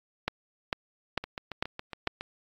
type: two click trains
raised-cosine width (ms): 0.3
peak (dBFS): -11 / -20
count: 5 / 8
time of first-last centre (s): 0.28-2.074 / 1.24-2.21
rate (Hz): 2.23 / 7.22
effects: AAC 48 kbps